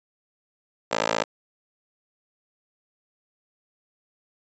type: tone with high-pass filter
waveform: 15% pulse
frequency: 55 Hz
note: A1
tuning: in tune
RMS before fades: -25 dBFS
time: 0.91-1.24 s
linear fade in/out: 10 ms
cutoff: 560 Hz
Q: 1.1
effects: resampled to 16000 Hz